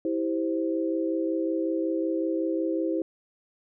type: chord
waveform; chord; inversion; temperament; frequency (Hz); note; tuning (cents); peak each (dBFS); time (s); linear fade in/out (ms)
sine; C major; first; just; 327 / 392.4 / 523.3; E4 / G4 / C5; -14 / +2 / 0; -26 / -32 / -31; 0.05-3.02; 2
effects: none